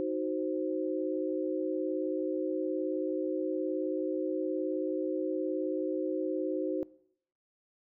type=chord; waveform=sine; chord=C diminished; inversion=first; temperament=equal; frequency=311.1 / 370 / 523.3 Hz; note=Eb4 / Gb4 / C5; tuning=0 / 0 / 0 cents; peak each=-34 / -33 / -35 dBFS; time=0-6.83 s; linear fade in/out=0 ms; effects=noise-tail reverb RT60 0.7 s tail -21 dB re dry